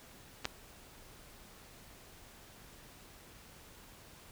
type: clicks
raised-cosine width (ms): 0.2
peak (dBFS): -25 / -15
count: 2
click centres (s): 0.446 / 0.454
effects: pink hiss -56 dBFS RMS until 4.31 s